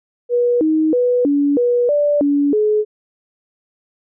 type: tone with pitch steps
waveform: sine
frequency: 484.1 / 313.8 / 492.1 / 285.8 / 485 / 585 / 286 / 425 Hz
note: B4 / D#4 / B4 / D4 / B4 / D5 / D4 / G#4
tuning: -35 / +15 / -6 / -47 / -31 / -7 / -46 / +40 cents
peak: -12 dBFS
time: 0.29-2.85 s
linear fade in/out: 50 ms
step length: 320 ms
effects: none